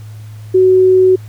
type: tone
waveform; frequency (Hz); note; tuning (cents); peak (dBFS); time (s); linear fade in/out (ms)
sine; 372.8; F#4; +13; -5; 0.54-1.16; 10
effects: added 107 Hz sine -28 dBFS peak until 1.28 s + pink hiss -46 dBFS RMS until 1.28 s